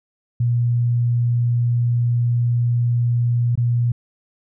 sine tone with dropouts, 119.8 Hz, A#2, 48 cents sharp, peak -15 dBFS, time 0.4-3.92 s, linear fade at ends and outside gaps 5 ms, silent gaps 3.555-3.575 s, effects none

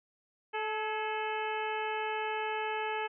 harmonic tone with a mistuned harmonic, 433.7 Hz, A4, 25 cents flat, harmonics 1 / 2 / 3 / 4 / 5 / 6 / 7, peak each -37 / -35 / -43 / -41 / -43 / -42 / -47 dBFS, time 0.53-3.08 s, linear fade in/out 20 ms, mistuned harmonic 4, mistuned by -53 cents, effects none

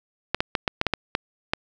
clicks, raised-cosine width 0.3 ms, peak -5 dBFS, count 9, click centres 0.346 / 0.405 / 0.552 / 0.678 / 0.814 / 0.867 / 0.937 / 1.151 / 1.535 s, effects none

